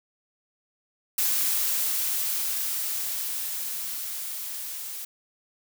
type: noise with level ramp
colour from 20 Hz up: blue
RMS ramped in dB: -24 to -36 dBFS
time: 1.18-5.05 s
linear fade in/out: 5 ms
effects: none